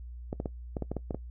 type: clicks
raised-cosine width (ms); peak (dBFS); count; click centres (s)
2; -19; 9; 0.329 / 0.401 / 0.458 / 0.768 / 0.823 / 0.916 / 0.967 / 1.108 / 1.146
effects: noise-tail reverb RT60 0.1 s tail -20 dB re dry + added 60 Hz sine -40 dBFS peak until 1.3 s